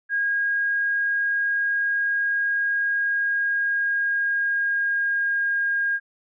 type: tone with pitch glide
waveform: sine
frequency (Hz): 1632 to 1621.7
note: G#6 to G#6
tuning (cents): -31 to -42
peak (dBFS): -20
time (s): 0.09-6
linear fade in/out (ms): 50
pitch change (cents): -11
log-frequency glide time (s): 2.92-5.65
effects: none